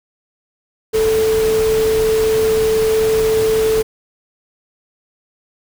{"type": "tone in noise", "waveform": "sine", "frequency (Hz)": 440, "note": "A4", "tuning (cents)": 0, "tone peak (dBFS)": -12, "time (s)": [0.93, 3.83], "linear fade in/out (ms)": 20, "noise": "pink", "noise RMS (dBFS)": -25, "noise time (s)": [0.93, 3.83], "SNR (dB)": 10, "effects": []}